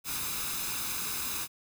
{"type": "noise with comb filter", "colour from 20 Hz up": "white", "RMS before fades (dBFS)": -34, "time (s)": [0.04, 1.48], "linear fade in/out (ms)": 50, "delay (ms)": 0.79, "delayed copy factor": 0.6, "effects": []}